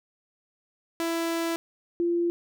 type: tone pair in turn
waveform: sawtooth / sine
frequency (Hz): 332.7 / 343.8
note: E4 / F4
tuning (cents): +16 / -27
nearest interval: minor second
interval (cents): 57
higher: second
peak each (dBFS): -22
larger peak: neither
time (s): 1-1.56 / 2-2.3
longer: first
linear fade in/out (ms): 0
effects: none